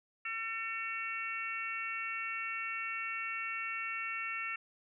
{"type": "harmonic tone", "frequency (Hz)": 450, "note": "A4", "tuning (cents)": 39, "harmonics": [3, 4, 5, 6], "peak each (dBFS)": [-42, -43, -40, -40], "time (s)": [0.25, 4.56], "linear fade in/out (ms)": 5, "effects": []}